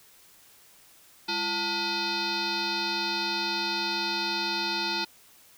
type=tone with frequency modulation; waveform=sine; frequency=2526 Hz; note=D#7; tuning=26 cents sharp; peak=-26 dBFS; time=1.28-5.05 s; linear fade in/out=10 ms; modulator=546 Hz; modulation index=4.2; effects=white hiss -56 dBFS RMS until 5.57 s